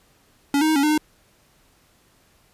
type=tone with pitch steps; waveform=square; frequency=282.8 / 312.1 / 314.1 / 279 / 303.1 / 306.2 Hz; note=C#4 / D#4 / D#4 / C#4 / D#4 / D#4; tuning=+35 / +5 / +16 / +11 / -45 / -28 cents; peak=-17 dBFS; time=0.54-0.978 s; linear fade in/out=2 ms; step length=73 ms; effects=pink hiss -59 dBFS RMS until 2.53 s + resampled to 32000 Hz